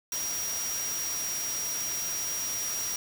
sine tone in noise, 5710 Hz, F8, 37 cents sharp, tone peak -31 dBFS, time 0.12-2.96 s, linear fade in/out 2 ms, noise white, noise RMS -36 dBFS, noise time 0.12-2.96 s, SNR +2 dB, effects none

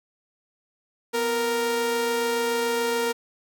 sawtooth tone pair together, 246.4 / 465.8 Hz, B3 / A#4, -4 / -1 cents, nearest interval major seventh, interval 1103 cents, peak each -29 / -19 dBFS, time 1.13-3.13 s, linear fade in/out 20 ms, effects none

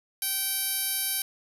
10% pulse tone with band-pass filter, 775 Hz, G5, 20 cents flat, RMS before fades -29 dBFS, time 0.22-1.22 s, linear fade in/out 2 ms, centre 11000 Hz, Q 1.6, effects 9-bit

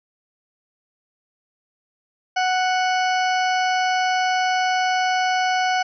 harmonic tone, 740 Hz, F#5, in tune, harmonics 1 / 2 / 3 / 4 / 6 / 7 / 8, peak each -19 / -25 / -29 / -31 / -35 / -36 / -37 dBFS, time 2.36-5.83 s, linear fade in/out 10 ms, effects none

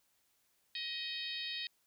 harmonic tone, 629 Hz, D#5, 19 cents sharp, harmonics 3 / 4 / 5 / 6 / 7 / 8, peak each -47 / -46 / -45 / -42 / -45 / -52 dBFS, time 0.75-1.67 s, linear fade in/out 2 ms, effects white hiss -75 dBFS RMS until 1.86 s

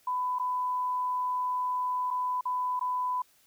sine tone with dropouts, 1000 Hz, B5, 21 cents sharp, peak -27 dBFS, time 0.07-3.22 s, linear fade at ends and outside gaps 5 ms, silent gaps 0.387-0.396 / 2.105-2.109 / 2.41-2.454 / 2.795-2.81 s, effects white hiss -64 dBFS RMS until 3.46 s

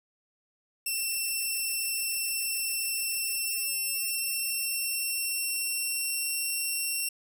5% pulse tone with pitch glide, 2693 to 2726 Hz, E7 to F7, +36 to -43 cents, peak -20 dBFS, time 0.86-7.09 s, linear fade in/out 5 ms, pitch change +21 cents, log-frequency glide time 3.11-6.39 s, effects none

